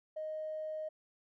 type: tone with tanh clipping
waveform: triangle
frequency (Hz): 622.3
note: D#5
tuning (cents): 0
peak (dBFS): -37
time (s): 0.16-0.89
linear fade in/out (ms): 10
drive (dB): 4
effects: none